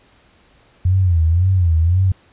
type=tone with vibrato; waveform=sine; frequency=87.31 Hz; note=F2; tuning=in tune; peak=-11 dBFS; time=0.85-2.12 s; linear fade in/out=5 ms; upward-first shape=sine; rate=1.9 Hz; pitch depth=150 cents each way; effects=pink hiss -53 dBFS RMS until 2.32 s + resampled to 8000 Hz